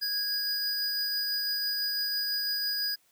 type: tone pair together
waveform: square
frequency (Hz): 1643 / 4923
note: G#6 / D#8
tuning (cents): -19 / -19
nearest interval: octave + perfect fifth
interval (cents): 1900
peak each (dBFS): -38 / -29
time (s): 0.01-2.96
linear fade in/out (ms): 20
effects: white hiss -67 dBFS RMS until 3.11 s + high-pass 80 Hz 12 dB/octave